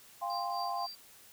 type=chord; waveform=sine; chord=F suspended second; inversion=none; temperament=equal with one note detuned; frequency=698.5 / 799.5 / 1046.5 Hz; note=F5 / G5 / C6; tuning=0 / +34 / 0 cents; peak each=-37 dBFS; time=0.21-0.87 s; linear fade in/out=20 ms
type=tone with tremolo; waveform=triangle; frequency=4699 Hz; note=D8; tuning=in tune; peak=-38 dBFS; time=0.3-0.95 s; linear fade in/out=0 ms; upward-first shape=triangle; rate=4 Hz; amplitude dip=95%
effects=white hiss -57 dBFS RMS until 1.32 s